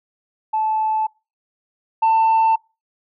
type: tone pair in turn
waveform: sine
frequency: 871 / 892.9 Hz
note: A5 / A5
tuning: -18 / +25 cents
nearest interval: unison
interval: 43 cents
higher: second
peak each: -16 / -10 dBFS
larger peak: second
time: 0.53-1.07 / 2.02-2.56 s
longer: neither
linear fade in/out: 10 ms
effects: noise-tail reverb RT60 0.3 s tail -26 dB re dry + tanh soft clip ceiling -11 dBFS